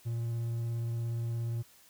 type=tone with vibrato; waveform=triangle; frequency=116.54 Hz; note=A#2; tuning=in tune; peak=-29 dBFS; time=0.05-1.63 s; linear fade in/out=20 ms; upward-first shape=sine; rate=17 Hz; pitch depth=10 cents each way; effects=white hiss -60 dBFS RMS until 1.89 s